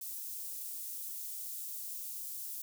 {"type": "high-pass noise", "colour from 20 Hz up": "white", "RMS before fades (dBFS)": -42, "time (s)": [0.01, 2.62], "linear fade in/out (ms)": 5, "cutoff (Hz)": 8800, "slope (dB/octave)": 12, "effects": []}